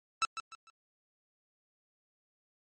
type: tone with echo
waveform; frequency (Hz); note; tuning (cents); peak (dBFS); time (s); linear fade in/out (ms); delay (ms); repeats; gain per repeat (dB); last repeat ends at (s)
sawtooth; 1320; E6; +2; -22; 0.22-0.25; 0; 150; 3; -10; 0.7
effects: MP3 32 kbps